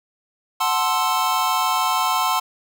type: chord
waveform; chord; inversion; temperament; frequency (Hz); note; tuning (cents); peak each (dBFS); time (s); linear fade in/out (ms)
square; F# half-diminished seventh; none; equal; 740 / 880 / 1046.5 / 1318.5; F#5 / A5 / C6 / E6; 0 / 0 / 0 / 0; -26 / -25 / -22 / -26; 0.6-2.4; 10
effects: none